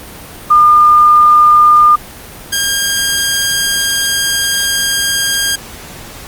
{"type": "tone pair in turn", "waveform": ["sine", "10% pulse"], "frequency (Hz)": [1208, 1612.5], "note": ["D6", "G6"], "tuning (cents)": [48, 48], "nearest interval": "perfect fourth", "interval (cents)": 500, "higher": "second", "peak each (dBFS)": -3, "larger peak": "neither", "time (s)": [[0.5, 1.96], [2.52, 5.56]], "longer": "second", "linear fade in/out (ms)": 10, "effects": ["pink hiss -31 dBFS RMS until 6.27 s", "Opus 32 kbps"]}